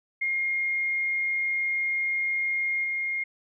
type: tone with level steps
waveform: sine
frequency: 2133 Hz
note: C7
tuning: 33 cents sharp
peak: -24 / -26 dBFS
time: 0.21-3.24 s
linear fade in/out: 10 ms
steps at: 2.84 s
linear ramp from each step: 2 ms
effects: none